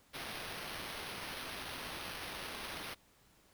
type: noise with sample-and-hold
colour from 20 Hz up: white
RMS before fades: -44 dBFS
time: 0.13-2.95 s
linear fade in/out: 20 ms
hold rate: 7350 Hz
effects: pink hiss -67 dBFS RMS until 3.53 s